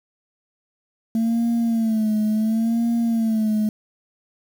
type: tone with vibrato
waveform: sine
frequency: 223.5 Hz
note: A3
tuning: 27 cents sharp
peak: -15 dBFS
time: 1.15-3.69 s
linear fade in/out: 2 ms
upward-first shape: sine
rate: 0.71 Hz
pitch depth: 77 cents each way
effects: tanh soft clip ceiling -16 dBFS + 7-bit